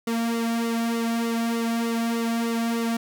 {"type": "tone with flanger", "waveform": "sawtooth", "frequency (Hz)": 230.9, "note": "A#3", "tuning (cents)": -16, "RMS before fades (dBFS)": -25, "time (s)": [0.07, 2.97], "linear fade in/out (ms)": 5, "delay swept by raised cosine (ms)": [1.2, 2.4], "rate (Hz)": 3.3, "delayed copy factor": -0.75, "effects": []}